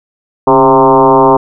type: tone with frequency modulation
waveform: sine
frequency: 659.3 Hz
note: E5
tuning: in tune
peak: -3 dBFS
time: 0.47-1.37 s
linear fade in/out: 5 ms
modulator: 129 Hz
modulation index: 3.1
effects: none